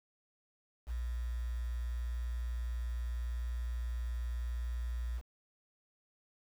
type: tone with quantisation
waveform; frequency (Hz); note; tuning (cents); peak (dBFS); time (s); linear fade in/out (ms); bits
sine; 59.6; A#1; +39; -34; 0.86-5.22; 50; 9
effects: none